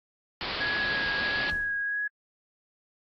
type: low-pass noise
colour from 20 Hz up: white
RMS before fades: -34 dBFS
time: 0.41-1.5 s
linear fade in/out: 0 ms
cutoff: 4800 Hz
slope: 96 dB/octave
type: tone with vibrato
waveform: sine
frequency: 1661.2 Hz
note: G#6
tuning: in tune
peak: -27 dBFS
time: 0.6-2.08 s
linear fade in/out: 10 ms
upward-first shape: sine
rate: 1.5 Hz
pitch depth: 17 cents each way
type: noise with exponential decay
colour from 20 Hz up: brown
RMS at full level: -36 dBFS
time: 1.51-1.94 s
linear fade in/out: 1 ms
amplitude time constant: 93 ms
effects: AAC 32 kbps